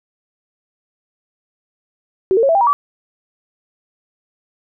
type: tone with pitch steps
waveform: sine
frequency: 378.6 / 455.5 / 547.9 / 659.2 / 793 / 954 / 1147.7 Hz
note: F#4 / A#4 / C#5 / E5 / G5 / A#5 / D6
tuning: +40 / -40 / -20 / 0 / +20 / +40 / -40 cents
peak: -10 dBFS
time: 2.31-2.73 s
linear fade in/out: 0 ms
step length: 60 ms
effects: none